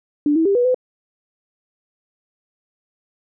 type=tone with pitch steps; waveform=sine; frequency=293.8 / 324.1 / 397.4 / 487.9 / 506 Hz; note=D4 / E4 / G4 / B4 / B4; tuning=+1 / -29 / +24 / -21 / +42 cents; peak=-13 dBFS; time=0.26-0.745 s; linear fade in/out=2 ms; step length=97 ms; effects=none